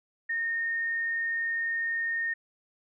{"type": "tone", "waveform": "sine", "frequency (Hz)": 1838, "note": "A#6", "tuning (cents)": -25, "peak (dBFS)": -27, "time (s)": [0.29, 2.34], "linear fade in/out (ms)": 10, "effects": []}